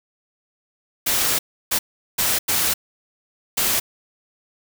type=noise bursts at uneven times; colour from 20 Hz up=white; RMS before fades=-20 dBFS; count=5; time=1.06-1.39 / 1.71-1.79 / 2.18-2.39 / 2.48-2.74 / 3.57-3.8 s; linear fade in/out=10 ms; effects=none